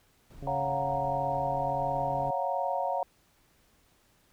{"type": "noise", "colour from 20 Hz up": "brown", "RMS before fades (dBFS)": -47, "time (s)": [0.3, 2.3], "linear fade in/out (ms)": 5}
{"type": "harmonic tone", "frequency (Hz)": 138.59, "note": "C#3", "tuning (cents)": 0, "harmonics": [1, 2, 3, 4, 5], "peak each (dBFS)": [-37, -43, -47, -49, -51], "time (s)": [0.42, 2.31], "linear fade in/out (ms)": 5}
{"type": "chord", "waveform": "sine", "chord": "Gb major seventh", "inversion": "second", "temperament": "equal", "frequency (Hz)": [554.4, 698.5, 740, 932.3], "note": ["Db5", "F5", "Gb5", "Bb5"], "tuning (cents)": [0, 0, 0, 0], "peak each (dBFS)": -33, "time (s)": [0.47, 3.03], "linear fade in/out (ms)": 2}
{"effects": ["pink hiss -66 dBFS RMS until 4.32 s"]}